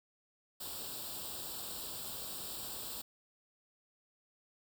white noise with comb filter, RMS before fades -43 dBFS, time 0.6-3.02 s, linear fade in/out 10 ms, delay 0.24 ms, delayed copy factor +0.8, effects none

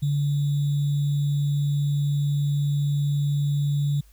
sine tone with sample-and-hold, 144 Hz, D3, 34 cents flat, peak -20 dBFS, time 0.02-4.01 s, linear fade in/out 10 ms, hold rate 3675 Hz, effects added 50 Hz sine -50 dBFS peak until 4.12 s + white hiss -61 dBFS RMS until 4.12 s

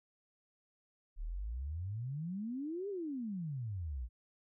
sine exponential two-way sweep, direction up then down, 34.65 to 415.3 to 54.9 Hz, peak -37 dBFS, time 1.16-4.09 s, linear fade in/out 50 ms, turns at 2.89 s, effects none

